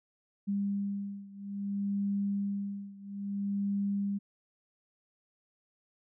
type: beating tone pair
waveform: sine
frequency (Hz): 200 / 200.6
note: G3 / G3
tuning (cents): +35 / +40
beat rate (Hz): 0.6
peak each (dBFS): -33 / -35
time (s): 0.47-4.19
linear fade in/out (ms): 20
effects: none